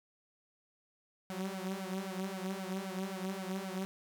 sawtooth tone with flanger, 190 Hz, F#3, 46 cents sharp, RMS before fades -39 dBFS, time 1.3-3.85 s, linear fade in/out 0 ms, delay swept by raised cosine 1.3 to 5.6 ms, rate 3.8 Hz, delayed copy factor +0.85, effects none

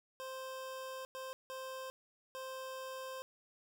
25% pulse tone bursts at uneven times, 523.3 Hz, C5, in tune, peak -39 dBFS, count 4, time 0.2-1.05 / 1.15-1.33 / 1.5-1.9 / 2.35-3.22 s, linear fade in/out 0 ms, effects none

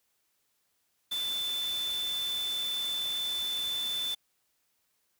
sine tone in noise, 3520 Hz, A7, in tune, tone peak -30 dBFS, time 1.11-4.15 s, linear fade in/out 10 ms, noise white, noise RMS -42 dBFS, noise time 1.11-4.15 s, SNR +9 dB, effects white hiss -75 dBFS RMS until 5.19 s

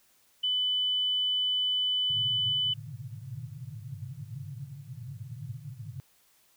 sine tone, 3000 Hz, F#7, 23 cents sharp, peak -25 dBFS, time 0.43-2.74 s, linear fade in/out 10 ms
white band-pass noise, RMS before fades -41 dBFS, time 2.1-6 s, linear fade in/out 0 ms, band 100 to 150 Hz, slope 96 dB/octave
effects white hiss -65 dBFS RMS until 6.56 s

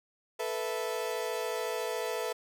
35% pulse chord, A suspended second, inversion none, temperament equal, 440 / 493.9 / 659.3 Hz, A4 / B4 / E5, 0 / 0 / 0 cents, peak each -34 / -34 / -36 dBFS, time 0.39-2.33 s, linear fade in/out 10 ms, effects none

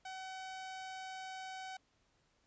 sawtooth tone, 756 Hz, F#5, 37 cents sharp, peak -40 dBFS, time 0.05-1.77 s, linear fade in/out 5 ms, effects pink hiss -75 dBFS RMS until 2.46 s + resampled to 16000 Hz

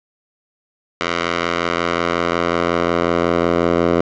10% pulse tone with band-pass filter sweep, 85.5 Hz, F2, 36 cents flat, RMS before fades -18 dBFS, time 1.01-4.01 s, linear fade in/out 0 ms, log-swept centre 1900 to 570 Hz, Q 0.73, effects resampled to 16000 Hz + 7-bit

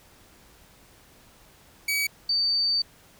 sawtooth / sine tone pair in turn, 2275 / 4592 Hz, C#7 / D8, +44 / -40 cents, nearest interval octave, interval 1216 cents, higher second, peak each -20 / -21 dBFS, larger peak first, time 1.88-2.07 / 2.29-2.82 s, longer second, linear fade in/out 5 ms, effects pink hiss -55 dBFS RMS until 3.19 s

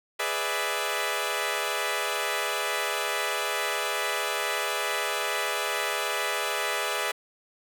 10% pulse chord, E dominant seventh, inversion first, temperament equal, 415.3 / 493.9 / 587.3 / 659.3 Hz, G#4 / B4 / D5 / E5, 0 / 0 / 0 / 0 cents, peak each -24 dBFS, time 0.19-7.12 s, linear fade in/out 10 ms, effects none

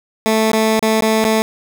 15% pulse tone with dropouts, 220 Hz, A3, in tune, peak -6 dBFS, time 0.26-1.42 s, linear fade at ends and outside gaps 0 ms, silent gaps 0.517-0.533 / 0.793-0.826 / 1.007-1.023 / 1.242-1.25 s, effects none

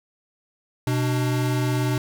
square tone pair together, 125.42 / 298.3 Hz, B2 / D4, +27 / +27 cents, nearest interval octave + minor third, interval 1500 cents, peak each -22 / -28 dBFS, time 0.87-1.98 s, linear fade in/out 2 ms, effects none

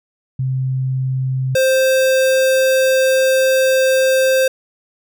sine / square tone pair in turn, 130.81 / 524.9 Hz, C3 / C5, 0 / +5 cents, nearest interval 2 octaves, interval 2405 cents, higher second, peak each -16 / -12 dBFS, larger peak second, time 0.39-1.55 / 1.55-4.48 s, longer second, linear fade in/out 5 ms, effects none

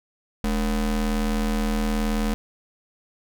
square ring-modulated tone, 127.2 Hz, C3, 48 cents flat, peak -19 dBFS, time 0.44-2.34 s, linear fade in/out 0 ms, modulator 87.7 Hz, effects none

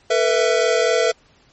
square chord, A suspended second, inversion none, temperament equal with one note detuned, 449.8 / 493.9 / 659.3 Hz, A4 / B4 / E5, +38 / 0 / 0 cents, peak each -20 dBFS, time 0.1-1.12 s, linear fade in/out 10 ms, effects pink hiss -55 dBFS RMS until 1.52 s + MP3 32 kbps

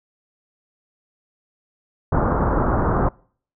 pink low-pass noise, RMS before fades -19 dBFS, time 2.12-3.09 s, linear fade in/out 5 ms, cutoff 1400 Hz, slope 48 dB/octave, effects noise-tail reverb RT60 0.5 s tail -25 dB re dry

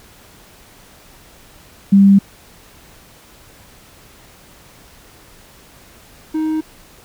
sine / triangle tone pair in turn, 197.4 / 313.4 Hz, G3 / D#4, +12 / +13 cents, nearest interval minor sixth, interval 801 cents, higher second, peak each -5 / -14 dBFS, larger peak first, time 1.92-2.19 / 6.34-6.61 s, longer neither, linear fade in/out 10 ms, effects pink hiss -45 dBFS RMS until 7.04 s

